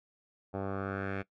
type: tone with low-pass filter sweep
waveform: 10% pulse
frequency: 97.6 Hz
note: G2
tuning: 7 cents flat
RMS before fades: -36 dBFS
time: 0.53-1.23 s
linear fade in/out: 20 ms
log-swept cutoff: 870 to 2100 Hz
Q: 2.8
effects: noise-tail reverb RT60 0.1 s tail -19 dB re dry